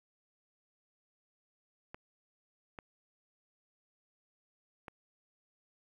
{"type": "clicks", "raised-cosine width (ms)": 0.5, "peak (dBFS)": -29, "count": 3, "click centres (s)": [1.945, 2.788, 4.882], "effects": ["10-bit"]}